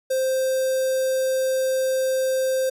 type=tone with notch filter; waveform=square; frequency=523.3 Hz; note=C5; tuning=in tune; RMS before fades=-22 dBFS; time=0.1-2.7 s; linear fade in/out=10 ms; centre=2300 Hz; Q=0.51; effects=resampled to 32000 Hz